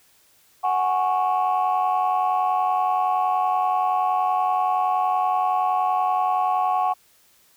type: chord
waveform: sine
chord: F# suspended second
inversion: none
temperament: equal with one note detuned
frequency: 740 / 830.6 / 1104.9 Hz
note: F#5 / G#5 / C#6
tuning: 0 / 0 / -6 cents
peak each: -20 / -24 / -23 dBFS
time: 0.63-6.94 s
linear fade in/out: 20 ms
effects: tanh soft clip ceiling -13 dBFS + white hiss -58 dBFS RMS until 7.56 s